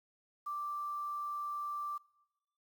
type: tone with quantisation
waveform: sine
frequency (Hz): 1174.7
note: D6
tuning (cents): 0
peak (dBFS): -36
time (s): 0.46-1.98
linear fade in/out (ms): 10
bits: 10
effects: noise-tail reverb RT60 1.0 s tail -23 dB re dry